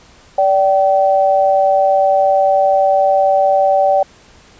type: tone pair together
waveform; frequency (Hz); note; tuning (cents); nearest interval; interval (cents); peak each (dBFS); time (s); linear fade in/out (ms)
sine; 581.2 / 770; D5 / G5; -18 / -31; perfect fourth; 487; -12; 0.38-4.03; 5
effects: pink hiss -45 dBFS RMS until 4.59 s + resampled to 16000 Hz